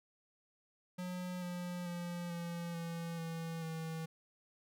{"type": "tone with pitch steps", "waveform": "square", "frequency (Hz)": [180.7, 177.39, 174.14, 170.95, 167.82, 164.75, 161.73], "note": ["F#3", "F3", "F3", "F3", "E3", "E3", "E3"], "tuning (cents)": [-41, 27, -5, -37, 31, -1, -33], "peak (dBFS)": -40, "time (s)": [0.98, 4.06], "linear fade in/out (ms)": 10, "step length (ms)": 440, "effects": []}